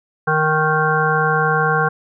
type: harmonic tone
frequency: 155.56 Hz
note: D#3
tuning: in tune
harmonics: 1 / 3 / 5 / 7 / 9 / 10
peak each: -21 / -21 / -21 / -21 / -21 / -21 dBFS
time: 0.27-1.89 s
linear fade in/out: 10 ms
effects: none